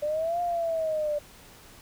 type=exponential two-way sweep; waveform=sine; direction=up then down; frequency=586 to 707 to 586 Hz; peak=-25 dBFS; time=0.02-1.19 s; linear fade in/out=10 ms; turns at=0.41 s; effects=pink hiss -51 dBFS RMS until 1.81 s